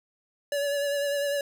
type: tone with vibrato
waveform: square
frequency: 570 Hz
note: C#5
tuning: 48 cents sharp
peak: -26 dBFS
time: 0.52-1.41 s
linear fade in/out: 2 ms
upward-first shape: sine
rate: 10 Hz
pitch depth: 26 cents each way
effects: none